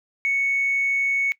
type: tone with tanh clipping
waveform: triangle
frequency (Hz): 2217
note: C#7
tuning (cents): 0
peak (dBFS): -19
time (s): 0.25-1.32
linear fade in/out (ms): 0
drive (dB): 4
effects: noise-tail reverb RT60 0.1 s tail -20 dB re dry